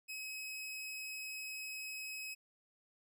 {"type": "tone", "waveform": "sawtooth", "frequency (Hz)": 2552, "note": "D#7", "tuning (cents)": 43, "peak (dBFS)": -39, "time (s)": [0.08, 2.35], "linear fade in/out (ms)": 20, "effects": []}